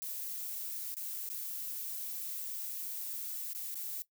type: noise with dropouts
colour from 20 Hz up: violet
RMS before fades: -40 dBFS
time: 0.02-4.02 s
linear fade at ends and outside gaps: 0 ms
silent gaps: 0.942-0.968 / 1.29-1.3 / 3.532-3.549 / 3.744-3.755 s
effects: noise-tail reverb RT60 0.1 s tail -17 dB re dry